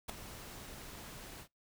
pink noise with ADSR envelope, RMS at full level -37 dBFS, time 0.08-1.48 s, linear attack 15 ms, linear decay 7 ms, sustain -12 dB, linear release 83 ms, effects noise-tail reverb RT60 0.2 s tail -26 dB re dry

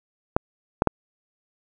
clicks, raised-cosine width 1 ms, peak -3 dBFS, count 3, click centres 0.365 / 0.821 / 0.873 s, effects none

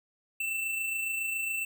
square tone with amplitude modulation, 2672 Hz, E7, 23 cents sharp, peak -29 dBFS, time 0.4-1.65 s, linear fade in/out 5 ms, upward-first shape sine, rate 27.2 Hz, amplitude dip 35%, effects none

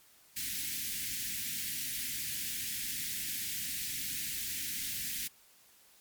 white band-stop noise, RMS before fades -37 dBFS, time 0.36-5.28 s, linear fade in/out 10 ms, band 300 to 1700 Hz, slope 48 dB/octave, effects white hiss -62 dBFS RMS until 6 s + MP3 96 kbps

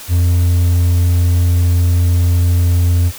triangle tone, 87.31 Hz, F2, in tune, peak -7 dBFS, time 0.08-3.12 s, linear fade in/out 50 ms, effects white hiss -32 dBFS RMS until 3.18 s

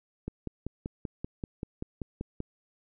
click train, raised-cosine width 3 ms, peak -21 dBFS, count 12, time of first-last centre 0.28-2.404 s, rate 5.18 Hz, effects none

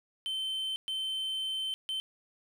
triangle tone bursts at uneven times, 3088 Hz, G7, 27 cents flat, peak -30 dBFS, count 3, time 0.26-0.76 / 0.88-1.74 / 1.89-2 s, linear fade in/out 0 ms, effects 11-bit

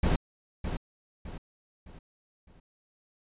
brown noise with echo, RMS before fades -24 dBFS, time 0.03-0.16 s, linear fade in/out 5 ms, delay 610 ms, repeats 4, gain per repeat -8 dB, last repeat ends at 2.6 s, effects resampled to 8000 Hz

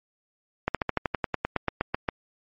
slowing click train, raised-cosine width 0.5 ms, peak -9 dBFS, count 15, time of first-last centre 0.68-2.088 s, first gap 67 ms, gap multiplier 1.06, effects MP3 32 kbps

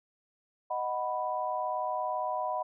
sine chord, B major, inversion first, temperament equal, 622.3 / 740 / 987.8 Hz, D#5 / F#5 / B5, 0 / 0 / 0 cents, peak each -35 / -34 / -33 dBFS, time 0.7-2.63 s, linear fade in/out 10 ms, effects none

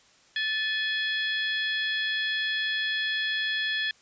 harmonic tone with a mistuned harmonic, 839 Hz, G#5, 17 cents sharp, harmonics 2 / 3 / 4 / 5 / 6, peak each -28 / -38 / -30 / -39 / -44 dBFS, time 0.36-3.91 s, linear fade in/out 2 ms, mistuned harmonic 2, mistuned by +72 cents, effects white hiss -59 dBFS RMS until 4.01 s + resampled to 16000 Hz

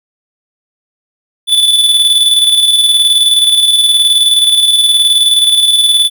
square tone with tremolo, 3478 Hz, A7, 21 cents flat, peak -5 dBFS, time 1.47-6.1 s, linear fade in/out 50 ms, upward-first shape square, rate 19 Hz, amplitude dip 40%, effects none

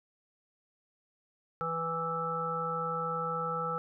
harmonic tone with a mistuned harmonic, 164.81 Hz, E3, in tune, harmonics 1 / 3 / 5 / 7 / 8, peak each -40 / -37 / -41 / -43 / -33 dBFS, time 1.61-3.78 s, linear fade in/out 0 ms, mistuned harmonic 7, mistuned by +22 cents, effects none

